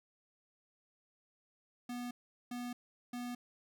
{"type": "tone bursts", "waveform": "square", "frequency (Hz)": 244.1, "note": "B3", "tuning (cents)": -20, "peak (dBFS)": -40, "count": 3, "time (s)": [1.89, 3.35], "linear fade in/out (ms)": 5, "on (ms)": 220, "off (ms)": 400, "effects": []}